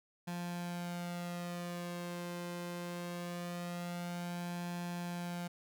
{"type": "tone with flanger", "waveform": "sawtooth", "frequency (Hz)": 174.61, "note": "F3", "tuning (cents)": 0, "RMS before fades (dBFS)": -41, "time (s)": [0.27, 5.48], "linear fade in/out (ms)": 10, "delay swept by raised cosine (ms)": [1.2, 1.96], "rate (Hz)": 0.22, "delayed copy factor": 0.65, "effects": []}